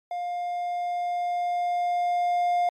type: tone with level ramp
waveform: triangle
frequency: 706 Hz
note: F5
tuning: 19 cents sharp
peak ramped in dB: -26 to -18 dBFS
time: 0.11-2.69 s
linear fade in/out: 2 ms
effects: MP3 64 kbps